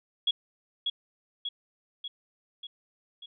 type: tone with echo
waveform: sine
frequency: 3338 Hz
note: G#7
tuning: 8 cents sharp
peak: -22 dBFS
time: 0.27-0.31 s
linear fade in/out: 5 ms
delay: 590 ms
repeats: 5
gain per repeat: -4 dB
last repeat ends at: 3.26 s
effects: none